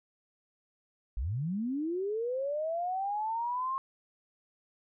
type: linear sweep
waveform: sine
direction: up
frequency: 46.83 to 1080 Hz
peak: -30 dBFS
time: 1.17-3.78 s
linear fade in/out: 0 ms
effects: none